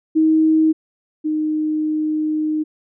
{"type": "tone pair in turn", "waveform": "sine", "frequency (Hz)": [315.9, 308.5], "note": ["D#4", "D#4"], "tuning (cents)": [26, -15], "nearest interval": "unison", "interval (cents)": 41, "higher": "first", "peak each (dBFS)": [-11, -17], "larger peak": "first", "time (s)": [[0.15, 0.73], [1.24, 2.64]], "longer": "second", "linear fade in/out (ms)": 20, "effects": []}